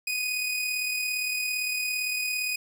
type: tone with amplitude modulation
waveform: sawtooth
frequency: 2489 Hz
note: D#7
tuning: in tune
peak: -22 dBFS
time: 0.07-2.56 s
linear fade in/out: 5 ms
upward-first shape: sine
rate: 37.6 Hz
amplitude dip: 35%
effects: none